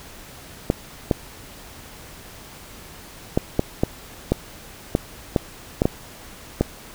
clicks, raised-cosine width 2 ms, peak -3 dBFS, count 11, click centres 0.701 / 1.112 / 3.375 / 3.594 / 3.835 / 4.32 / 4.951 / 5.362 / 5.819 / 5.855 / 6.61 s, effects pink hiss -42 dBFS RMS until 6.94 s

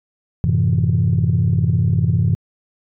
sine chord, F# half-diminished seventh, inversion none, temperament equal with one note detuned, 92.5 / 110 / 129.98 / 164.81 Hz, F#2 / A2 / C3 / E3, 0 / 0 / -11 / 0 cents, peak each -18 dBFS, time 0.44-2.35 s, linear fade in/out 0 ms, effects tanh soft clip ceiling -7 dBFS

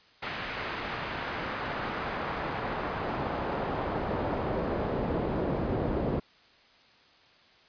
brown noise with band-pass filter sweep, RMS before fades -32 dBFS, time 0.22-6.2 s, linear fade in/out 10 ms, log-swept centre 2200 to 400 Hz, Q 0.88, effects white hiss -59 dBFS RMS until 7.68 s + resampled to 11025 Hz

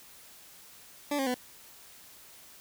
20% pulse tone with pitch steps, 290 / 269 / 249.6 Hz, D4 / C4 / B3, -22 / +48 / +19 cents, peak -23 dBFS, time 1.11-1.344 s, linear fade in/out 5 ms, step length 78 ms, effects white hiss -53 dBFS RMS until 2.6 s

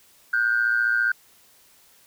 sine tone pair together, 1446.2 / 1561 Hz, F#6 / G6, -40 / -8 cents, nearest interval minor second, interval 132 cents, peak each -21 dBFS, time 0.33-1.12 s, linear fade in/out 5 ms, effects tanh soft clip ceiling -11 dBFS + white hiss -56 dBFS RMS until 2.06 s

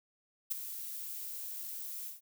violet noise with ADSR envelope, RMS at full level -30 dBFS, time 0.5-2.21 s, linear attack 20 ms, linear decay 7 ms, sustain -12 dB, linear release 150 ms, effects none

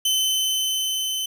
sawtooth tone with level ramp, 3054 Hz, G7, 46 cents flat, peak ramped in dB -15 to -21 dBFS, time 0.05-1.26 s, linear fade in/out 5 ms, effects none

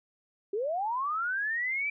sine linear sweep, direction up, 380.7 to 2349 Hz, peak -28 dBFS, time 0.53-1.9 s, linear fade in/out 5 ms, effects none

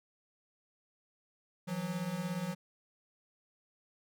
square beating tone pair, 164.81 / 181.81 Hz, E3 / F#3, 0 / -30 cents, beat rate 17 Hz, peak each -40 / -37 dBFS, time 1.67-2.55 s, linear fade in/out 20 ms, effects none

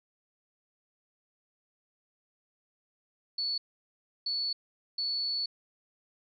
sine tone bursts at uneven times, 4435 Hz, C#8, in tune, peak -29 dBFS, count 3, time 3.38-3.58 / 4.26-4.53 / 4.98-5.46 s, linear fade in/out 5 ms, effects none

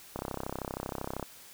click train, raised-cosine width 1 ms, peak -20 dBFS, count 36, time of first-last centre 0.16-1.227 s, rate 32.8 Hz, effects white hiss -52 dBFS RMS until 1.53 s

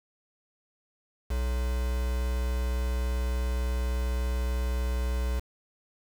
triangle tone with quantisation, 61.74 Hz, B1, in tune, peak -24 dBFS, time 1.3-5.4 s, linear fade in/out 10 ms, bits 6, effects none

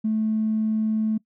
triangle tone with tanh clipping, 218 Hz, A3, 16 cents flat, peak -20 dBFS, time 0.04-1.18 s, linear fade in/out 10 ms, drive 4 dB, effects noise-tail reverb RT60 0.1 s tail -22 dB re dry

